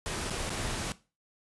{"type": "noise with dropouts", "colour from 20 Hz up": "pink", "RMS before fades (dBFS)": -34, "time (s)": [0.06, 0.92], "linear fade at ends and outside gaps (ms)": 0, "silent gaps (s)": [[0.299, 0.306], [0.495, 0.503]], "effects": ["noise-tail reverb RT60 0.3 s tail -17 dB re dry", "resampled to 24000 Hz"]}